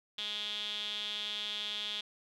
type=tone with band-pass filter; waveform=sawtooth; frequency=208.8 Hz; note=G#3; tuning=10 cents sharp; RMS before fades=-38 dBFS; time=0.18-2.01 s; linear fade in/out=5 ms; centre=3400 Hz; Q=9.6; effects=none